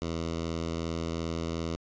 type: tone with notch filter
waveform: 10% pulse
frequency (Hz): 82.7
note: E2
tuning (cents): +6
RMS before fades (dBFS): -33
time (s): 0.02-1.76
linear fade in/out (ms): 0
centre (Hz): 1700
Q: 1.8
effects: resampled to 16000 Hz